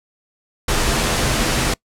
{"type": "noise with comb filter", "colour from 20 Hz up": "pink", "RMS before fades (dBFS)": -18, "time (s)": [0.68, 1.74], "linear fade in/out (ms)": 5, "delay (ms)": 11, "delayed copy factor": -0.5, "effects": ["noise-tail reverb RT60 0.1 s tail -25 dB re dry", "low-pass 10000 Hz 12 dB/octave"]}